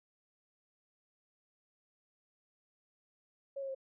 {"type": "tone with pitch steps", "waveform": "sine", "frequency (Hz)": [552, 542.8, 533.8], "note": ["C#5", "C#5", "C5"], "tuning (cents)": [-7, -36, 35], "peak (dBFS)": -37, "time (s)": [3.56, 3.749], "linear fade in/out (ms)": 10, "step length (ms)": 63, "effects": []}